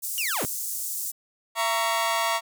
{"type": "high-pass noise", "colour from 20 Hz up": "pink", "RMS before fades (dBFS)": -31, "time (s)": [0.02, 1.12], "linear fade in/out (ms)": 20, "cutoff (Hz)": 7000, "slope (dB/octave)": 24}
{"type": "linear sweep", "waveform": "sawtooth", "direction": "down", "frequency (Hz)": [2968, 73.42], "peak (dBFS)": -23, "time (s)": [0.18, 0.45], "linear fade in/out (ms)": 0}
{"type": "chord", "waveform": "sawtooth", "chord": "A# diminished", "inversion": "second", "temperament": "just", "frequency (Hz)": [671.3, 932.3, 1118.8], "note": ["E5", "A#5", "C#6"], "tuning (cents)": [31, 0, 16], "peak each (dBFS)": [-24, -23, -24], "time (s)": [1.55, 2.41], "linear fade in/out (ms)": 50}
{"effects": []}